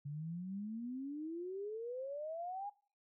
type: exponential sweep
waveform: sine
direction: up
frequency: 140.5 to 830.6 Hz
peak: -40 dBFS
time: 0.05-2.7 s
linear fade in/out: 10 ms
effects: noise-tail reverb RT60 0.4 s tail -21 dB re dry